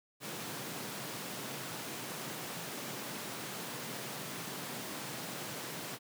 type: high-pass noise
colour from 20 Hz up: pink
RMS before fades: -42 dBFS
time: 0.2-5.99 s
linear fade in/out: 50 ms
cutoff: 120 Hz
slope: 48 dB/octave
effects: none